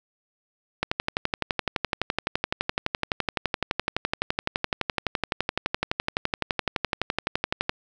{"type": "click train", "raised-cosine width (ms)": 0.3, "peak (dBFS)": -7, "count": 82, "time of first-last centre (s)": [0.83, 7.694], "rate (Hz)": 11.8, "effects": []}